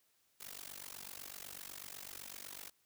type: noise with amplitude modulation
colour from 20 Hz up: white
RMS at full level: -45 dBFS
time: 0.4-2.7 s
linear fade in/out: 10 ms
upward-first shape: sine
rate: 48 Hz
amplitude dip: 100%
effects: white hiss -75 dBFS RMS until 2.85 s